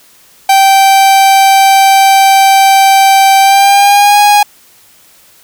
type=tone with pitch glide; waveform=45% pulse; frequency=779 to 825.3 Hz; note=G5 to G#5; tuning=-11 to -11 cents; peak=-3 dBFS; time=0.49-4.43 s; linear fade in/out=5 ms; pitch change=+100 cents; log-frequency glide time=3.4-4.19 s; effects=white hiss -43 dBFS RMS until 5.43 s